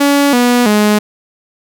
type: tone with pitch steps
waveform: sawtooth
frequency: 283.5 / 244 / 209.9 Hz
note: C#4 / B3 / G#3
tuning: +39 / -21 / +19 cents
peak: -4 dBFS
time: 0-0.99 s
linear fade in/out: 10 ms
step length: 330 ms
effects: none